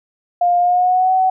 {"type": "tone with pitch glide", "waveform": "sine", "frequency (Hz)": [705, 751.2], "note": ["F5", "F#5"], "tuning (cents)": [16, 26], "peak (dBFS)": -11, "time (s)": [0.41, 1.3], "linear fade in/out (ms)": 5, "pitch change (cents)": 110, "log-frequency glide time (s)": [0.59, 1.13], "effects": []}